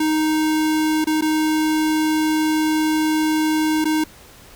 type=tone with dropouts; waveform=square; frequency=311.1 Hz; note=D#4; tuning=in tune; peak=-17 dBFS; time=0-4.04 s; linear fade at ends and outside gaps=5 ms; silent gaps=1.044-1.07 / 1.211-1.221 / 3.844-3.853 s; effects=pink hiss -45 dBFS RMS until 4.55 s